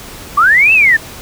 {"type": "linear two-way sweep", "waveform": "sine", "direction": "up then down", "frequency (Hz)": [1108.7, 2700, 1730], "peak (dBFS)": -5, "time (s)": [0.37, 0.97], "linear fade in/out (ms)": 10, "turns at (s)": 0.73, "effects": ["pink hiss -31 dBFS RMS until 1.21 s"]}